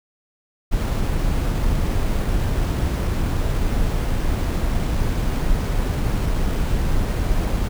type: noise with sample-and-hold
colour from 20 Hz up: brown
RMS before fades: -20 dBFS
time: 0.71-7.69 s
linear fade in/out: 20 ms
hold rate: 11025 Hz
effects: none